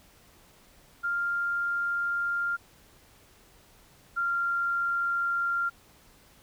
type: tone pair in turn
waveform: sine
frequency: 1397 / 1387.4 Hz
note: F6 / F6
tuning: 0 / -12 cents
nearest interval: unison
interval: 12 cents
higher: first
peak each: -26 / -25 dBFS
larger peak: second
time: 1.03-2.57 / 4.16-5.7 s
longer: neither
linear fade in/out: 20 ms
effects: pink hiss -58 dBFS RMS until 6.42 s